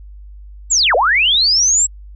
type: linear two-way sweep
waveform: sine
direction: down then up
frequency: 7740 to 440 to 7740 Hz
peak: -10 dBFS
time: 0.7-1.87 s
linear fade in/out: 20 ms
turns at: 0.95 s
effects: added 50 Hz sine -33 dBFS peak until 2.15 s